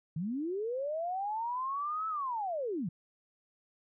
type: linear two-way sweep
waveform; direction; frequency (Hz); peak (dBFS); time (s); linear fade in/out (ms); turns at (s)
sine; up then down; 146.8 to 1316 to 146.8; -32; 0.16-2.89; 5; 2.08
effects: none